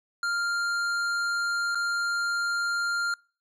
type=tone with dropouts; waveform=square; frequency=1396.9 Hz; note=F6; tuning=in tune; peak=-26 dBFS; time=0.23-3.14 s; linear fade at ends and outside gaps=2 ms; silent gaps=1.748-1.754 s; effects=noise-tail reverb RT60 0.4 s tail -26 dB re dry + low-pass 7000 Hz 12 dB/octave